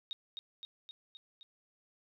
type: tone with echo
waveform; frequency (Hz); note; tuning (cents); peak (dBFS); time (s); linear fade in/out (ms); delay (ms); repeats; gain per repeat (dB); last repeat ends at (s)
sine; 3729; A#7; 0; -37; 0.11-0.13; 0; 260; 5; -3; 1.43
effects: none